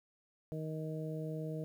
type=harmonic tone; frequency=156.8 Hz; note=D#3; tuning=14 cents sharp; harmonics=1 / 2 / 3 / 4; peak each=-39 / -45 / -44 / -47 dBFS; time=0.52-1.64 s; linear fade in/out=0 ms; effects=11-bit